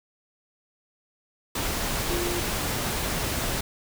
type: tone in noise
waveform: sine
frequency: 349.2 Hz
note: F4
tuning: in tune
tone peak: -28 dBFS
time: 2.1-2.4 s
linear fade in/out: 5 ms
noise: pink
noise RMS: -28 dBFS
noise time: 1.55-3.61 s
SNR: -3 dB
effects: none